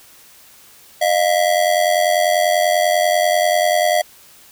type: ring-modulated tone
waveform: square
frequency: 659.3 Hz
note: E5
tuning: in tune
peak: -11 dBFS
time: 1.01-4.02 s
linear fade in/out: 10 ms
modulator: 45.1 Hz
effects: white hiss -46 dBFS RMS until 4.51 s